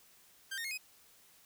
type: tone with pitch steps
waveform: sawtooth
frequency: 1575 / 1840.8 / 2152 / 2515 Hz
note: G6 / A#6 / C7 / D#7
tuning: +8 / -22 / +48 / +18 cents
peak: -34 dBFS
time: 0.51-0.778 s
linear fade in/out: 10 ms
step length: 67 ms
effects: white hiss -63 dBFS RMS until 1.45 s